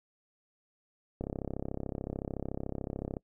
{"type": "click train", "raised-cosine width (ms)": 2, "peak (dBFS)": -22, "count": 67, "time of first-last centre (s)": [1.21, 3.168], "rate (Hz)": 33.7, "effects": ["noise-tail reverb RT60 0.1 s tail -24 dB re dry"]}